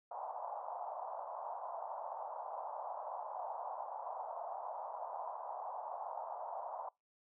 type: band-pass noise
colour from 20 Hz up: pink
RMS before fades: -44 dBFS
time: 0.11-6.89 s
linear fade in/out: 5 ms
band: 640 to 1000 Hz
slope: 48 dB/octave
effects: noise-tail reverb RT60 0.2 s tail -24 dB re dry